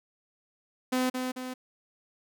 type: tone with echo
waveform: sawtooth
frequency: 254.9 Hz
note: C4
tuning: 45 cents flat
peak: -21 dBFS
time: 0.92-1.1 s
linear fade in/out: 10 ms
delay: 220 ms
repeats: 2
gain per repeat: -5 dB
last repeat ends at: 1.54 s
effects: none